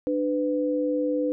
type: tone pair together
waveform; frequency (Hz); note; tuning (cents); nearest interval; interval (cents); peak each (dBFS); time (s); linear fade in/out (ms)
sine; 297.6 / 501; D4 / B4; +23 / +25; major sixth; 902; -25; 0.07-1.32; 0
effects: none